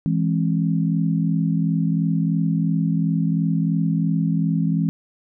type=chord; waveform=sine; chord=E augmented; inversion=none; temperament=equal with one note detuned; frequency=164.81 / 207.7 / 268.4 Hz; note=E3 / G#3 / B#3; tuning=0 / 0 / +44 cents; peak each=-19 / -24 / -25 dBFS; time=0.06-4.89 s; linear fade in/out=0 ms; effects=none